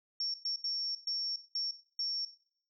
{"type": "tone bursts at uneven times", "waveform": "sine", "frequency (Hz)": 5480, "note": "F8", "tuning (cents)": -34, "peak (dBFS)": -32, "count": 6, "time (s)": [[0.2, 0.34], [0.45, 0.56], [0.64, 0.95], [1.07, 1.36], [1.55, 1.71], [1.99, 2.25]], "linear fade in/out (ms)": 2, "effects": ["noise-tail reverb RT60 0.6 s tail -18 dB re dry"]}